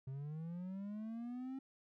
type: linear sweep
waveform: triangle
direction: up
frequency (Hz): 130 to 269.1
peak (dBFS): -40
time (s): 0.07-1.59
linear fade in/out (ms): 5
effects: none